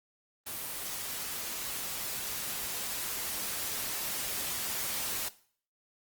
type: noise with level ramp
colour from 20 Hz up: white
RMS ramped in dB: -38 to -34 dBFS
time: 0.46-5.29 s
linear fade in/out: 10 ms
effects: noise-tail reverb RT60 0.5 s tail -18 dB re dry + Opus 24 kbps